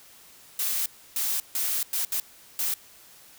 blue noise bursts at uneven times, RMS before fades -27 dBFS, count 6, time 0.59-0.86 / 1.16-1.4 / 1.55-1.83 / 1.93-2.05 / 2.12-2.2 / 2.59-2.74 s, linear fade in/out 2 ms, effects white hiss -52 dBFS RMS until 3.38 s

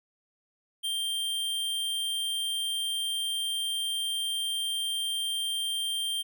square tone, 3170 Hz, G7, 19 cents sharp, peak -29 dBFS, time 0.83-6.23 s, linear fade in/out 20 ms, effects none

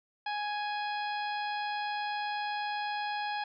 harmonic tone, 832 Hz, G#5, 3 cents sharp, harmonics 1 / 2 / 3 / 4 / 5 / 6, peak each -33 / -39 / -43 / -45 / -47 / -49 dBFS, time 0.26-3.44 s, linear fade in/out 5 ms, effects none

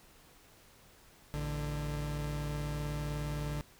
40% pulse tone pair together, 55.69 / 147.4 Hz, A1 / D3, +22 / +7 cents, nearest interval octave + perfect fourth, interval 1685 cents, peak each -38 / -35 dBFS, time 1.34-3.61 s, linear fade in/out 0 ms, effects pink hiss -60 dBFS RMS until 3.79 s

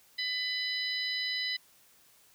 harmonic tone, 1000 Hz, B5, 21 cents sharp, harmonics 2 / 3 / 4 / 5, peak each -35 / -40 / -34 / -38 dBFS, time 0.18-1.57 s, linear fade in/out 10 ms, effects white hiss -62 dBFS RMS until 2.34 s

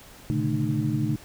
sine tone cluster, 116.2 / 136.3 / 148.6 / 218.1 / 305.1 Hz, A#2 / C#3 / D3 / A3 / D#4, -5 / -29 / +21 / -15 / -34 cents, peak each -29 dBFS, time 0.3-1.16 s, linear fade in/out 0 ms, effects pink hiss -48 dBFS RMS until 1.24 s

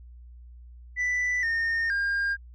sine tone with pitch steps, 1982 / 1830 / 1609 Hz, B6 / A#6 / G6, +6 / -32 / +45 cents, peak -21 dBFS, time 0.96-2.37 s, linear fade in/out 50 ms, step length 470 ms, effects tanh soft clip ceiling -23 dBFS + added 60 Hz sine -44 dBFS peak until 2.54 s

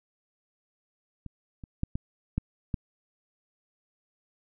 clicks, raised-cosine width 5 ms, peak -27 / -29 / -15 / -18 / -14 / -16 dBFS, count 6, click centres 1.263 / 1.638 / 1.834 / 1.955 / 2.38 / 2.742 s, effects none

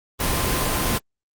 sine tone in noise, 1037 Hz, C6, 16 cents flat, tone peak -32 dBFS, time 0.19-0.99 s, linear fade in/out 20 ms, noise pink, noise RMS -22 dBFS, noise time 0.19-0.99 s, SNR -13 dB, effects Opus 24 kbps

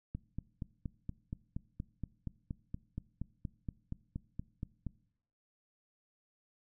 click train, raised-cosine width 5 ms, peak -26 dBFS, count 21, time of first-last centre 0.15-4.867 s, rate 4.24 Hz, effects noise-tail reverb RT60 0.7 s tail -21 dB re dry

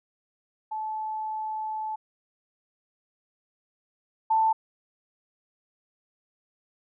sine tone pair in turn, 868 / 884.7 Hz, A5 / A5, -24 / +9 cents, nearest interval unison, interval 33 cents, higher second, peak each -29 / -19 dBFS, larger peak second, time 0.71-1.96 / 4.3-4.53 s, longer first, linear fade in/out 10 ms, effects none

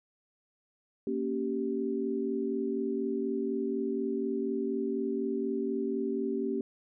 sine chord, G diminished, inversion first, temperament equal with one note detuned, 233.1 / 277.2 / 388.2 Hz, Bb3 / Db4 / G4, 0 / 0 / -17 cents, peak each -34 / -34 / -32 dBFS, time 1.07-6.61 s, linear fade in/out 2 ms, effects none

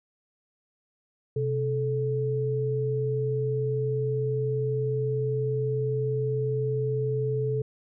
sine tone pair together, 129.09 / 434.2 Hz, C3 / A4, -23 / -23 cents, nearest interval octave + major sixth, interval 2100 cents, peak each -27 dBFS, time 1.36-7.62 s, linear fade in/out 5 ms, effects none

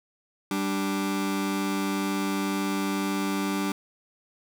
sawtooth tone pair together, 196 / 294 Hz, G3 / D4, 0 / +2 cents, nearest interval perfect fifth, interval 702 cents, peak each -24 dBFS, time 0.51-3.72 s, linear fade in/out 2 ms, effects none

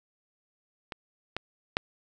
clicks, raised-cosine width 0.3 ms, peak -20 / -15 / -8 dBFS, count 3, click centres 0.922 / 1.366 / 1.769 s, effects none

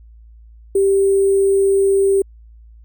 sine tone with sample-and-hold, 392 Hz, G4, in tune, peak -11 dBFS, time 0.75-2.22 s, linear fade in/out 5 ms, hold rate 8820 Hz, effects added 56 Hz sine -40 dBFS peak until 2.84 s

